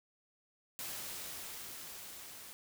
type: noise with level ramp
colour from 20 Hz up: white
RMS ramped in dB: -42 to -51 dBFS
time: 0.79-2.53 s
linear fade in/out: 0 ms
effects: none

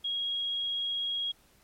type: tone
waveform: sine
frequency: 3292 Hz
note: G#7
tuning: 16 cents flat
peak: -29 dBFS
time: 0.04-1.32 s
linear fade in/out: 10 ms
effects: pink hiss -63 dBFS RMS until 1.63 s + MP3 64 kbps

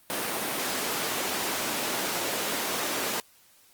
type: high-pass noise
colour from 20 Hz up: pink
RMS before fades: -30 dBFS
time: 0.1-3.2 s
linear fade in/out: 0 ms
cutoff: 300 Hz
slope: 12 dB/octave
effects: white hiss -59 dBFS RMS until 3.73 s + Opus 32 kbps

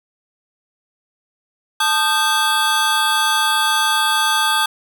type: tone cluster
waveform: square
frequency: 876 / 1226 / 1560 / 3369 Hz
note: A5 / D#6 / G6 / G#7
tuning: -8 / -26 / -9 / +24 cents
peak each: -21 dBFS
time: 1.8-4.66 s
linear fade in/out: 5 ms
effects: none

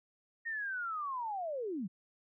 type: linear sweep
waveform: sine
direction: down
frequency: 1864.7 to 164.81 Hz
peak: -35 dBFS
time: 0.45-1.88 s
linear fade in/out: 20 ms
effects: none

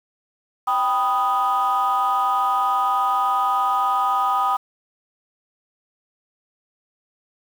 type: chord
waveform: sine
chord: G augmented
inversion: none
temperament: equal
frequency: 784 / 987.8 / 1244.5 Hz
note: G5 / B5 / D#6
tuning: 0 / 0 / 0 cents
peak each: -21 / -22 / -19 dBFS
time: 0.67-4.57 s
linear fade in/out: 10 ms
effects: tanh soft clip ceiling -12 dBFS + 7-bit

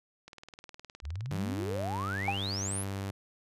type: click train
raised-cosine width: 0.2 ms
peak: -30 dBFS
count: 23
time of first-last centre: 0.28-1.414 s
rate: 19.4 Hz
type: exponential sweep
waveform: sine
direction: up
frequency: 62.8 to 11840 Hz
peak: -34 dBFS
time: 1.02-2.85 s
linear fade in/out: 50 ms
type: tone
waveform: sawtooth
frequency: 98 Hz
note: G2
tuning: in tune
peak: -30 dBFS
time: 1.31-3.11 s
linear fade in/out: 5 ms
type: tone with exponential decay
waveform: sine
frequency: 797 Hz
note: G5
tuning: 28 cents sharp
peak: -24 dBFS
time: 2.28-2.42 s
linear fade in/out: 2 ms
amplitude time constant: 30 ms
effects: resampled to 32000 Hz

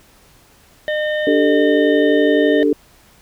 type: harmonic tone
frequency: 608 Hz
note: D#5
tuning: 40 cents flat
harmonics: 1 / 3 / 5 / 6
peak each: -18 / -23 / -32 / -35 dBFS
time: 0.88-2.63 s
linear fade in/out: 0 ms
type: chord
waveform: sine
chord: D suspended fourth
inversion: none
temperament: equal with one note detuned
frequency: 293.7 / 392 / 443.8 Hz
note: D4 / G4 / A4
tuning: 0 / 0 / +15 cents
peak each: -15 / -19 / -16 dBFS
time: 1.27-2.73 s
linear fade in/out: 2 ms
effects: pink hiss -50 dBFS RMS until 3.21 s

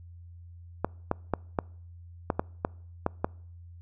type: clicks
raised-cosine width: 1 ms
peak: -11 dBFS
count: 9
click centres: 0.846 / 1.114 / 1.337 / 1.588 / 2.302 / 2.395 / 2.649 / 3.064 / 3.245 s
effects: noise-tail reverb RT60 0.6 s tail -26 dB re dry + added 86 Hz sine -45 dBFS peak until 3.81 s

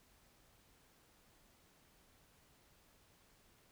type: silence
effects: pink hiss -69 dBFS RMS until 3.71 s

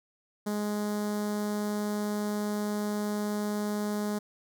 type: tone with notch filter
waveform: sawtooth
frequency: 208.3 Hz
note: G#3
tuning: 5 cents sharp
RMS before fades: -31 dBFS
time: 0.46-4.19 s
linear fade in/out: 10 ms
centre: 2600 Hz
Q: 0.79
effects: none

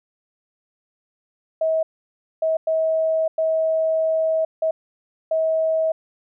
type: tone bursts at uneven times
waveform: sine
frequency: 641 Hz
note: E5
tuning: 49 cents flat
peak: -17 dBFS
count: 6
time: 1.61-1.83 / 2.42-2.57 / 2.67-3.28 / 3.38-4.45 / 4.62-4.71 / 5.31-5.92 s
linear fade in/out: 5 ms
effects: none

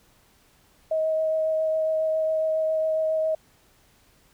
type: tone with vibrato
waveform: sine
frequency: 633 Hz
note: D#5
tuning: 30 cents sharp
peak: -21 dBFS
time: 0.91-3.35 s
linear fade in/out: 5 ms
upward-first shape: triangle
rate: 7.3 Hz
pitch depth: 12 cents each way
effects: pink hiss -60 dBFS RMS until 4.33 s

